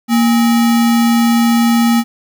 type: tone with sample-and-hold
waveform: sine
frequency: 233.1 Hz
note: A#3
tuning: in tune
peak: -8 dBFS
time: 0.08-2.04 s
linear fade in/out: 50 ms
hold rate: 1050 Hz
effects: none